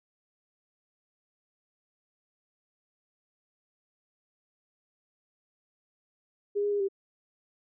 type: tone with pitch steps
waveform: sine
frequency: 407.8 / 410.9 / 407.7 / 392.1 Hz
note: G#4 / G#4 / G#4 / G4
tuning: -32 / -18 / -32 / 0 cents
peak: -25 dBFS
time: 6.55-6.886 s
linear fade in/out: 20 ms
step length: 84 ms
effects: none